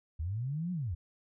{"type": "linear two-way sweep", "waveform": "sine", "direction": "up then down", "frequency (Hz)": [72.5, 185, 72.5], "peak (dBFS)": -32, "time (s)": [0.19, 0.95], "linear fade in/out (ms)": 10, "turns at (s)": 0.72, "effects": []}